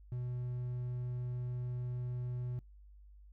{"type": "tone", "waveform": "triangle", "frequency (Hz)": 123.47, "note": "B2", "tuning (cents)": 0, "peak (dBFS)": -34, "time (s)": [0.12, 2.59], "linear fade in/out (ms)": 0, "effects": ["noise-tail reverb RT60 0.2 s tail -26 dB re dry", "added 50 Hz sine -54 dBFS peak until 3.32 s"]}